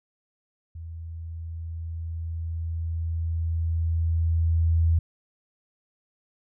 sine tone with level ramp, 82.41 Hz, E2, in tune, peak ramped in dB -35 to -17 dBFS, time 0.75-4.99 s, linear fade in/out 5 ms, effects none

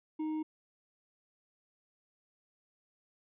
triangle tone with hard clipping, 311.1 Hz, D#4, in tune, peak -34 dBFS, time 0.19-0.43 s, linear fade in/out 10 ms, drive 8 dB, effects resampled to 8000 Hz

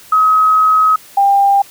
sine tone pair in turn, 1272 / 796.5 Hz, D#6 / G5, +38 / +27 cents, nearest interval minor sixth, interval 811 cents, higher first, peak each -7 dBFS, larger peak neither, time 0.12-0.96 / 1.17-1.62 s, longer first, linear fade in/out 5 ms, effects white hiss -40 dBFS RMS until 1.7 s

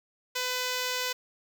5% pulse tone, 502 Hz, B4, 28 cents sharp, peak -17 dBFS, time 0.35-1.13 s, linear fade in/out 10 ms, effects none

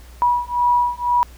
sine beating tone pair, 970 / 972 Hz, B5 / B5, -31 / -28 cents, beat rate 2 Hz, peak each -18 dBFS, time 0.22-1.23 s, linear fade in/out 0 ms, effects added 60 Hz sine -39 dBFS peak until 1.37 s + pink hiss -48 dBFS RMS until 1.37 s

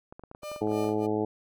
clicks, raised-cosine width 1 ms, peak -30 dBFS, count 12, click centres 0.125 / 0.195 / 0.237 / 0.314 / 0.349 / 0.433 / 0.516 / 0.562 / 0.673 / 0.717 / 0.843 / 0.891 s
35% pulse tone with tremolo, 600 Hz, D5, 37 cents sharp, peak -33 dBFS, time 0.42-1.07 s, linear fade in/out 20 ms, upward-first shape sine, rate 3.2 Hz, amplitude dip 95%
harmonic tone, 106.9 Hz, A2, 49 cents flat, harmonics 1 / 2 / 3 / 4 / 5 / 6 / 7 / 8, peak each -37 / -34 / -30 / -29 / -38 / -39 / -38 / -38 dBFS, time 0.61-1.25 s, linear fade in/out 5 ms
effects none

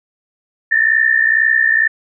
sine tone pair together, 1760 / 1822.1 Hz, A6 / A#6, 0 / -40 cents, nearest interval minor second, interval 60 cents, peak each -13 dBFS, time 0.71-1.88 s, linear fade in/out 10 ms, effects none

